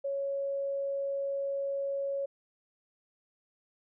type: tone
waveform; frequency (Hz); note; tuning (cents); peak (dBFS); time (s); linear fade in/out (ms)
sine; 554.4; C#5; 0; -30; 0.04-2.26; 10
effects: none